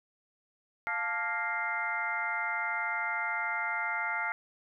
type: harmonic tone with a mistuned harmonic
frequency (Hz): 233.1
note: A#3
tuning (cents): 0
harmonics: 3 / 4 / 5 / 6 / 7 / 8 / 9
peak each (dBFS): -41 / -37 / -45 / -34 / -46 / -43 / -34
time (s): 0.87-4.32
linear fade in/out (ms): 0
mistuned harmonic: 4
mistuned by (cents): -100
effects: none